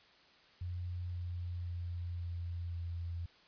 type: tone with pitch steps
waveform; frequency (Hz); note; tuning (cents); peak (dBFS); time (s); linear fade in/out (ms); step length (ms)
sine; 88.7 / 87.88 / 87.08 / 86.27 / 85.48; F2 / F2 / F2 / F2 / F2; +27 / +11 / -5 / -21 / -37; -37; 0.61-3.26; 5; 530
effects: white hiss -63 dBFS RMS until 3.47 s + resampled to 11025 Hz